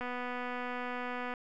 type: click train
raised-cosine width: 0.5 ms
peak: -24 dBFS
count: 329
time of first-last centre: 0.01-1.338 s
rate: 247 Hz
effects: none